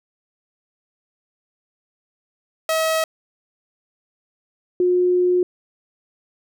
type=tone pair in turn; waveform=sawtooth / sine; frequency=641 / 359.7 Hz; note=E5 / F#4; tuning=-49 / -49 cents; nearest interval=minor seventh; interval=1000 cents; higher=first; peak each=-14 dBFS; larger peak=neither; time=2.69-3.04 / 4.8-5.43 s; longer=second; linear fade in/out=2 ms; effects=none